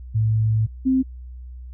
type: tone pair in turn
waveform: sine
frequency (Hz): 110 / 261.6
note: A2 / C4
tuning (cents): 0 / 0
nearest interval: octave + minor third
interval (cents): 1500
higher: second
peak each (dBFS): -16 / -15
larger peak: second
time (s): 0.14-0.67 / 0.85-1.03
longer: first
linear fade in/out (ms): 20
effects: added 62 Hz sine -34 dBFS peak until 1.73 s